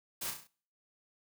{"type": "noise with echo", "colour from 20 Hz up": "white", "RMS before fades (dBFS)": -38, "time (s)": [0.21, 0.31], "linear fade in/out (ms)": 10, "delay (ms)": 33, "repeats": 5, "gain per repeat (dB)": -5, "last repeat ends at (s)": 0.475, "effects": ["noise-tail reverb RT60 0.5 s tail -24 dB re dry"]}